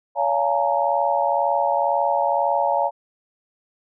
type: tone cluster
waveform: sine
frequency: 567 / 691 / 844 / 926 Hz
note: C#5 / F5 / G#5 / A#5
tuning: +39 / -19 / +28 / -12 cents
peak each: -23 dBFS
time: 0.15-2.91 s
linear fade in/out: 50 ms
effects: none